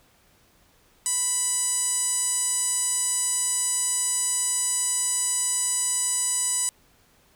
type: tone with band-pass filter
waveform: sawtooth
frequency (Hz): 987.8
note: B5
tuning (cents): 0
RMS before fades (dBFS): -25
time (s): 1.06-6.69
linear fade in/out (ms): 0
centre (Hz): 8300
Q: 9.7
effects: pink hiss -60 dBFS RMS until 7.35 s